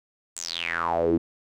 sawtooth tone with band-pass filter sweep, 84.4 Hz, E2, 41 cents sharp, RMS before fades -26 dBFS, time 0.36-1.18 s, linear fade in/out 10 ms, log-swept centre 8100 to 280 Hz, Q 7.8, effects none

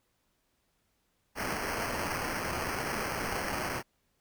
white noise with sample-and-hold, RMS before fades -34 dBFS, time 1.35-3.83 s, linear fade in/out 50 ms, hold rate 3675 Hz, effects pink hiss -75 dBFS RMS until 4.2 s

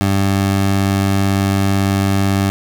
20% pulse tone, 98 Hz, G2, in tune, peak -8 dBFS, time 0.01-2.5 s, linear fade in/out 0 ms, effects none

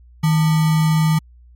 sine tone with sample-and-hold, 157.8 Hz, D#3, 25 cents sharp, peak -12 dBFS, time 0.23-1.19 s, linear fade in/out 10 ms, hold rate 1050 Hz, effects added 60 Hz sine -43 dBFS peak until 1.55 s + MP3 64 kbps

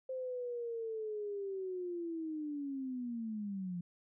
sine linear sweep, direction down, 523.3 to 171.6 Hz, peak -37 dBFS, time 0.09-3.81 s, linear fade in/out 5 ms, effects none

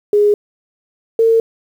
sine tone pair in turn, 414 / 453.6 Hz, G#4 / A#4, -5 / -47 cents, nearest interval major second, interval 158 cents, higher second, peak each -8 dBFS, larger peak neither, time 0.13-0.34 / 1.19-1.4 s, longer neither, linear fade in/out 2 ms, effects 7-bit

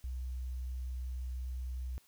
sine tone with quantisation, 63 Hz, B1, 35 cents sharp, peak -36 dBFS, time 0.04-1.98 s, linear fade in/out 0 ms, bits 11, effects white hiss -67 dBFS RMS until 2.07 s

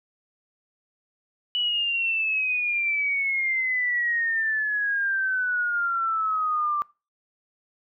sine exponential sweep, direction down, 2960 to 1174.7 Hz, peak -22 dBFS, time 1.55-6.82 s, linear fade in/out 0 ms, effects noise-tail reverb RT60 0.3 s tail -22 dB re dry

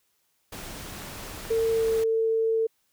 pink noise, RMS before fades -39 dBFS, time 0.52-2.04 s, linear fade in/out 5 ms
click train, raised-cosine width 0.5 ms, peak -26 dBFS, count 4, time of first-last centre 0.59-1.883 s, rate 2.32 Hz
sine tone with pitch glide, 452.2 to 448.3 Hz, A4 to A4, +47 to +32 cents, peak -21 dBFS, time 1.5-2.67 s, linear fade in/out 10 ms, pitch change -15 cents, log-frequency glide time 1.71-1.91 s
effects white hiss -71 dBFS RMS until 2.92 s

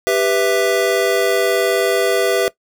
square chord, E minor, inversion first, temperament just, 395.6 / 494.4 / 659.3 Hz, G4 / B4 / E5, +16 / +2 / 0 cents, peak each -19 dBFS, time 0.07-2.48 s, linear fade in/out 0 ms, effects noise-tail reverb RT60 0.1 s tail -19 dB re dry

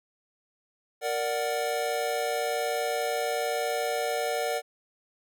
square chord, Bb augmented, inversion none, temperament equal, 466.2 / 587.3 / 740 Hz, Bb4 / D5 / F#5, 0 / 0 / 0 cents, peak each -32 dBFS, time 1.01-4.62 s, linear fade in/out 50 ms, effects none

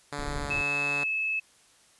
5% pulse tone with pitch glide, 144.4 to 143.32 Hz, D3 to D3, -29 to -42 cents, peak -22 dBFS, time 0.12-1.04 s, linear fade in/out 5 ms, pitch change -13 cents, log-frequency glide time 0.32-0.56 s
brown noise, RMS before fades -36 dBFS, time 0.18-0.62 s, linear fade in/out 10 ms
sine tone, 2600 Hz, E7, 24 cents flat, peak -26 dBFS, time 0.5-1.4 s, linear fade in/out 10 ms
effects white hiss -60 dBFS RMS until 1.99 s + resampled to 24000 Hz

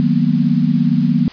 sine chord, B major seventh, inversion first, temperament equal with one note detuned, 155.56 / 185 / 229.7 / 246.9 Hz, D#3 / F#3 / A#3 / B3, 0 / 0 / -25 / 0 cents, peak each -17 dBFS, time 0-1.28 s, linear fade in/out 0 ms, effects white hiss -38 dBFS RMS until 1.32 s + resampled to 11025 Hz

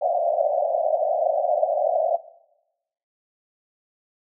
white band-pass noise, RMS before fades -22 dBFS, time 0.01-2.17 s, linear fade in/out 10 ms, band 570 to 720 Hz, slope 96 dB/octave, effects noise-tail reverb RT60 0.9 s tail -18 dB re dry

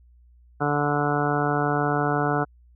harmonic tone, 146 Hz, D3, 10 cents flat, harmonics 1 / 2 / 3 / 4 / 5 / 6 / 7 / 8 / 9 / 10, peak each -27 / -28 / -28 / -33 / -27 / -34 / -33 / -36 / -30 / -31 dBFS, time 0.6-2.45 s, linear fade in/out 20 ms, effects added 60 Hz sine -51 dBFS peak until 2.75 s

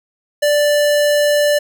square tone, 587.3 Hz, D5, in tune, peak -12 dBFS, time 0.42-1.59 s, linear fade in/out 10 ms, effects none

